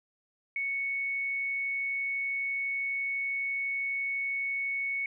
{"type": "tone", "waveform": "sine", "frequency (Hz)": 2217, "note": "C#7", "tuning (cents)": 0, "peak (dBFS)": -29, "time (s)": [0.56, 5.06], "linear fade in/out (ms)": 2, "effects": []}